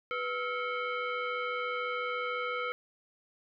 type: tone with frequency modulation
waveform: sine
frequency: 400 Hz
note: G4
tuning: 35 cents sharp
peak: -31 dBFS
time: 0.11-2.72 s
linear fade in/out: 0 ms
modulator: 894 Hz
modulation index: 2.3
effects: none